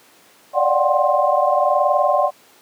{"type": "tone cluster", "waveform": "sine", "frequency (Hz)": [577, 598, 721, 760, 1056], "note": ["D5", "D5", "F#5", "F#5", "C6"], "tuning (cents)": [-31, 31, -45, 46, 16], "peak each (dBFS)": -20, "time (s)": [0.53, 2.31], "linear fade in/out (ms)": 50, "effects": ["pink hiss -50 dBFS RMS until 2.61 s", "high-pass 300 Hz 12 dB/octave"]}